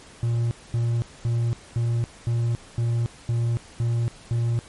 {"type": "tone bursts", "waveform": "triangle", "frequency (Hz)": 117.4, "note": "A#2", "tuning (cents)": 13, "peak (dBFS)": -18, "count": 9, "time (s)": [0.23, 4.59], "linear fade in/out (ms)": 0, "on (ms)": 280, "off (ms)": 230, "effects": ["pink hiss -47 dBFS RMS until 4.68 s", "MP3 48 kbps"]}